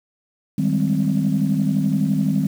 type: chord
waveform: sine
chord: Ab major seventh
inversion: second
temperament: equal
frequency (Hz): 155.56 / 196 / 207.7 / 261.6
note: Eb3 / G3 / Ab3 / C4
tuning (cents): 0 / 0 / 0 / 0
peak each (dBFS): -21 / -20 / -23 / -22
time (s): 0.58-2.47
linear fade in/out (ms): 5
effects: tanh soft clip ceiling -9 dBFS + 7-bit